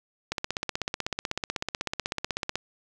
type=click train; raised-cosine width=0.2 ms; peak=-11 dBFS; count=37; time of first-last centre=0.32-2.556 s; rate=16.1 Hz; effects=none